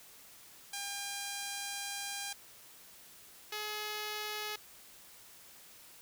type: tone pair in turn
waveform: 5% pulse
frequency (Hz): 803 / 423.2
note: G5 / G#4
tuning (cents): +41 / +33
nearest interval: major seventh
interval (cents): 1108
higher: first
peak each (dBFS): -26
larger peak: neither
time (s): 0.73-2.33 / 3.52-4.56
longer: first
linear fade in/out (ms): 5
effects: white hiss -56 dBFS RMS until 6.01 s